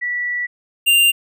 sine / square tone pair in turn, 1950 / 2788 Hz, B6 / F7, -23 / -4 cents, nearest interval tritone, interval 619 cents, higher second, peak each -19 / -11 dBFS, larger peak second, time 0.01-0.47 / 0.86-1.12 s, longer first, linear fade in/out 20 ms, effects none

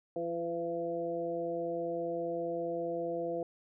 harmonic tone with a mistuned harmonic, 170 Hz, F3, 46 cents flat, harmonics 1 / 2 / 3 / 4, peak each -46 / -38 / -35 / -39 dBFS, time 0.16-3.43 s, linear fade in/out 2 ms, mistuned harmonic 3, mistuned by -17 cents, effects none

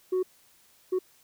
sine tone bursts at uneven times, 370 Hz, F#4, in tune, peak -21 dBFS, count 2, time 0.12-0.23 / 0.92-0.99 s, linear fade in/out 10 ms, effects tanh soft clip ceiling -22 dBFS + white hiss -61 dBFS RMS until 1.23 s

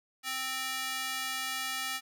square tone with high-pass filter, 261.6 Hz, C4, in tune, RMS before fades -35 dBFS, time 0.23-2.01 s, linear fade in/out 50 ms, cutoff 1700 Hz, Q 0.85, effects none

